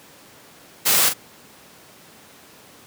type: noise with echo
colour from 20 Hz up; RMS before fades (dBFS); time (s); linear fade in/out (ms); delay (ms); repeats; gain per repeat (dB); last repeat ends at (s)
white; -17; 0.85-1.1; 20; 40; 1; -8; 1.14
effects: pink hiss -47 dBFS RMS until 2.86 s + high-pass 150 Hz 12 dB/octave